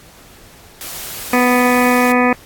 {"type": "noise", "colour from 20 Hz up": "white", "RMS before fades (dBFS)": -28, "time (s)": [0.81, 2.12], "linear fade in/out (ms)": 0}
{"type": "harmonic tone", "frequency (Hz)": 247.8, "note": "B3", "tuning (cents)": 6, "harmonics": [1, 2, 3, 4, 5, 7, 8, 9, 10], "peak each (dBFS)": [-14, -17, -19, -20, -21, -22, -23, -24, -24], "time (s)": [1.33, 2.33], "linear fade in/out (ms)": 2}
{"effects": ["pink hiss -43 dBFS RMS until 2.45 s", "AAC 64 kbps"]}